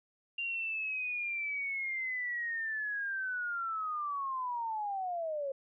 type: linear sweep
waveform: sine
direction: down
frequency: 2788 to 534 Hz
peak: -33 dBFS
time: 0.38-5.52 s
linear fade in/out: 5 ms
effects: none